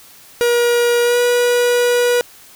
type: tone with pitch glide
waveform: 45% pulse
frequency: 477.8 to 485.6 Hz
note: A#4 to B4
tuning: +43 to -29 cents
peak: -12 dBFS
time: 0.41-2.21 s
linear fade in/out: 0 ms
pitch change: +28 cents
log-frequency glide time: 1.03-1.18 s
effects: white hiss -43 dBFS RMS until 2.55 s